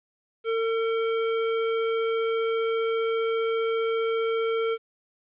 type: tone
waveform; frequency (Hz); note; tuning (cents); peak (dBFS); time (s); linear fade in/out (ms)
square; 452.5; A4; +48; -24; 0.44-4.78; 50
effects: resampled to 8000 Hz + 10-bit